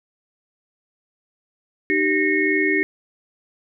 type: tone cluster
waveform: sine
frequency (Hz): 306 / 388.5 / 1843 / 2180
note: D#4 / G4 / A#6 / C#7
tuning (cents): -29 / -16 / -20 / -29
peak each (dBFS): -22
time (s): 1.9-2.83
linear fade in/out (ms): 0
effects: none